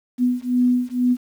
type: beating tone pair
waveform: sine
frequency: 246.9 / 249 Hz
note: B3 / B3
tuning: 0 / +14 cents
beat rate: 2.1 Hz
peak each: -19 dBFS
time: 0.18-1.17 s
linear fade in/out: 50 ms
effects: 8-bit